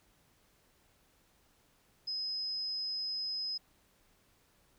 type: tone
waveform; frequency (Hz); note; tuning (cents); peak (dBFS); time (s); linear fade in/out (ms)
sine; 5070; D#8; +32; -34; 2.07-3.58; 10
effects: pink hiss -69 dBFS RMS until 4.78 s